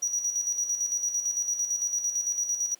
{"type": "tone with tremolo", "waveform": "triangle", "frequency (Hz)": 5800, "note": "F#8", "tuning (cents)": -35, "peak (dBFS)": -23, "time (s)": [0.02, 2.75], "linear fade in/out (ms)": 10, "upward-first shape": "square", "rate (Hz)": 8.9, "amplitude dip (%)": 55, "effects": ["pink hiss -58 dBFS RMS until 2.79 s", "high-pass 300 Hz 12 dB/octave"]}